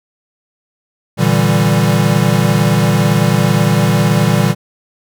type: chord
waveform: square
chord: E half-diminished seventh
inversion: second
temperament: equal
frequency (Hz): 116.54 / 146.83 / 164.81 / 196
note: Bb2 / D3 / E3 / G3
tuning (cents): 0 / 0 / 0 / 0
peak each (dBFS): -16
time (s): 1.17-4.55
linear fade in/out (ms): 50
effects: none